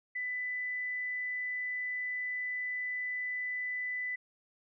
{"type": "tone", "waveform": "sine", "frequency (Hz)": 1995, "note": "B6", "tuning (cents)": 17, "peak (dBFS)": -33, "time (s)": [0.15, 4.16], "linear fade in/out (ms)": 10, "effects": []}